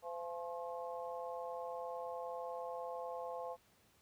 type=harmonic tone with a mistuned harmonic; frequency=170.9 Hz; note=F3; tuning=37 cents flat; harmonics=3 / 4 / 5 / 6; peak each=-44 / -46 / -48 / -50 dBFS; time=0.02-3.57 s; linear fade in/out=50 ms; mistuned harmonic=6; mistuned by=+73 cents; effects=pink hiss -70 dBFS RMS until 4.01 s + high-pass 60 Hz 12 dB/octave